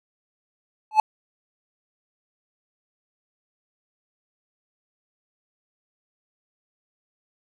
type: tone with exponential growth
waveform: triangle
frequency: 864 Hz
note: A5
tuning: 32 cents flat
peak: -6 dBFS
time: 0.91-1 s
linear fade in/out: 2 ms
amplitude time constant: 19 ms
effects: none